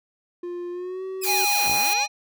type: tone with pitch glide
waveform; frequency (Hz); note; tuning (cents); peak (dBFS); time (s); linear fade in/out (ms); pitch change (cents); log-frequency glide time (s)
triangle; 351.5 to 378.9; F4 to F#4; +11 to +41; -27; 0.43-1.45; 5; +130; 0.71-1.04
type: linear two-way sweep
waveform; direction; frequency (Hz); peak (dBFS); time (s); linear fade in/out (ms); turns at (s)
5% pulse; down then up; 2637 to 32.79 to 629; -21; 1.21-2.07; 20; 1.69
type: noise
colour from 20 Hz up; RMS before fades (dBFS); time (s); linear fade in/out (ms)
blue; -27; 1.23-1.94; 10
type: harmonic tone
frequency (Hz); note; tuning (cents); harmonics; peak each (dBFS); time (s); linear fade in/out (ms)
823; G#5; -16; 1 / 3 / 5 / 7; -24 / -24 / -27 / -29; 1.25-2.08; 50
effects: none